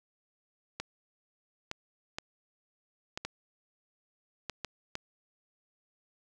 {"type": "clicks", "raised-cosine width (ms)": 0.2, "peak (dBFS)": -18, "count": 8, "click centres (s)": [0.8, 1.714, 2.185, 3.175, 3.25, 4.497, 4.647, 4.954], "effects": []}